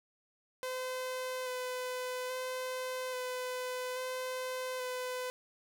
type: tone with vibrato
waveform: sawtooth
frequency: 508 Hz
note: B4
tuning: 49 cents sharp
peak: -32 dBFS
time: 0.63-5.3 s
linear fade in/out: 0 ms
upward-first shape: square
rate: 0.6 Hz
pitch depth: 13 cents each way
effects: none